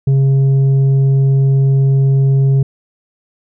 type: tone with tanh clipping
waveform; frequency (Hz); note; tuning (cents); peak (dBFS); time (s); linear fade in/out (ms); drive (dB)
triangle; 136; C#3; -33; -9; 0.07-2.63; 5; 9
effects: none